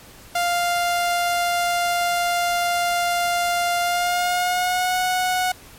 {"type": "tone with pitch glide", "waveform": "sawtooth", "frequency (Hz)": [698.5, 734.9], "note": ["F5", "F#5"], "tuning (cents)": [0, -12], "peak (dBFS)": -15, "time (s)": [0.35, 5.52], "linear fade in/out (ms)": 5, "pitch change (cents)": 88, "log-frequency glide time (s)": [3.81, 4.98], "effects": ["pink hiss -45 dBFS RMS until 5.78 s", "MP3 64 kbps"]}